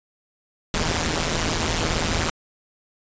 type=noise with amplitude modulation; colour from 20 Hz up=pink; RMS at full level=-19 dBFS; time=0.74-2.3 s; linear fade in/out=2 ms; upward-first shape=sine; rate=163 Hz; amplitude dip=90%; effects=resampled to 16000 Hz